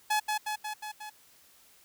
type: tone with echo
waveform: sawtooth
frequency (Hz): 850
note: G#5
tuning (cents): +40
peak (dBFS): -21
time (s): 0.1-0.2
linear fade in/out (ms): 10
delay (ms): 180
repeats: 5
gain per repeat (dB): -3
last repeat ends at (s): 1.1
effects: white hiss -60 dBFS RMS until 1.84 s